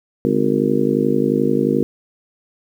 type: harmonic tone with a mistuned harmonic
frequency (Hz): 51.4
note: G#1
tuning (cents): -17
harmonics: 3 / 4 / 5 / 6 / 7 / 8 / 9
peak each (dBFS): -25 / -22 / -19 / -24 / -21 / -25 / -21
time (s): 0.25-1.83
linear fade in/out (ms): 0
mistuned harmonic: 3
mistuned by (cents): -130
effects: 8-bit

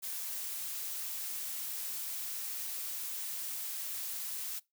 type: noise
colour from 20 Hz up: blue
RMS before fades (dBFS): -39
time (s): 0.02-4.6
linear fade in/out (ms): 20
effects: noise-tail reverb RT60 0.2 s tail -22 dB re dry

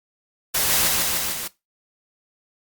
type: noise with echo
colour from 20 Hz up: white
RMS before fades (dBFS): -21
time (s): 0.54-0.88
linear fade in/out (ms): 10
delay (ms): 150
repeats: 4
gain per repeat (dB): -2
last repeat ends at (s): 1.48
effects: noise-tail reverb RT60 0.2 s tail -18 dB re dry + Opus 48 kbps

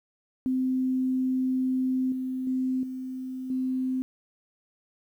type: tone with level steps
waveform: sine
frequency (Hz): 258.4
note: C4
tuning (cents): -21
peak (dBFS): -23 / -28 / -24 / -32 / -25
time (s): 0.46-4.02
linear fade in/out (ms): 0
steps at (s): 2.12 / 2.47 / 2.83 / 3.5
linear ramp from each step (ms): 2
effects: 10-bit

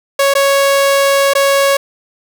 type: tone with dropouts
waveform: sawtooth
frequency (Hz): 554.4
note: C#5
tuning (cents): 0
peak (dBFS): -5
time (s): 0.19-1.77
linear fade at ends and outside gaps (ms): 5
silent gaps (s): 0.339-0.351 / 1.336-1.351
effects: none

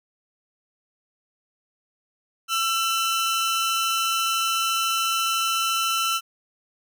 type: tone pair together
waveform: sawtooth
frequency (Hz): 1343 / 3015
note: E6 / F#7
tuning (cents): +32 / +32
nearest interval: octave + major second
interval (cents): 1400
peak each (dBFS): -19 / -24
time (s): 2.48-6.21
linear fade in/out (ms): 50
effects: none

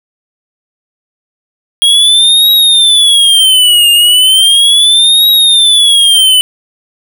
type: tone with vibrato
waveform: square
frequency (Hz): 3282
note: G#7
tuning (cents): -21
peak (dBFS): -4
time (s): 1.82-6.41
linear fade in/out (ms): 0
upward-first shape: triangle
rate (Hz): 0.36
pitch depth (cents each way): 270
effects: none

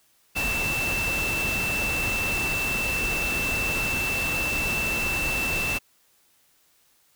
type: tone in noise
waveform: sine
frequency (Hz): 2663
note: E7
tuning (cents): +17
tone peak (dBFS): -25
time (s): 0.35-5.79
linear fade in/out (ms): 20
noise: pink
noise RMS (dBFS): -30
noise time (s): 0.35-5.79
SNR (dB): +2
effects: white hiss -63 dBFS RMS until 7.15 s

